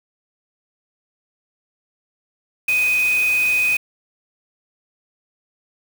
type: tone in noise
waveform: sine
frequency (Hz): 2500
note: D#7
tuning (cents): +8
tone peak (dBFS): -15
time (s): 2.68-3.77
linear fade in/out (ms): 5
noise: white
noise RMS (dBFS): -31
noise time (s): 2.68-3.77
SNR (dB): +13
effects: none